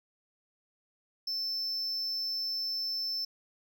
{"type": "tone", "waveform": "triangle", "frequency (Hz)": 5300, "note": "E8", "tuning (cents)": 9, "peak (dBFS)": -30, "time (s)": [1.27, 3.25], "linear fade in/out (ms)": 5, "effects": []}